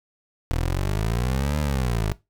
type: exponential two-way sweep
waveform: 20% pulse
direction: up then down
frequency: 39.48 to 76 to 50.2 Hz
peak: -17 dBFS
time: 0.51-2.12 s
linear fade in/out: 0 ms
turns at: 1.59 s
effects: noise-tail reverb RT60 0.2 s tail -18 dB re dry